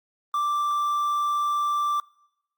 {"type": "tone with quantisation", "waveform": "triangle", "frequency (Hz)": 1174.7, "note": "D6", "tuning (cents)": 0, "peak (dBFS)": -20, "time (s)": [0.34, 2], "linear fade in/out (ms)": 2, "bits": 8, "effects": ["noise-tail reverb RT60 0.9 s tail -25 dB re dry", "Opus 32 kbps"]}